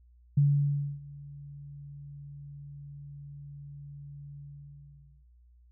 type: tone with ADSR envelope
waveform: sine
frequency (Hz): 142.9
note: D3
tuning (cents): -47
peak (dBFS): -18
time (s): 0.37-5.26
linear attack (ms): 7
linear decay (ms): 620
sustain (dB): -23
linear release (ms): 870
effects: noise-tail reverb RT60 0.5 s tail -21 dB re dry + added 60 Hz sine -56 dBFS peak until 5.71 s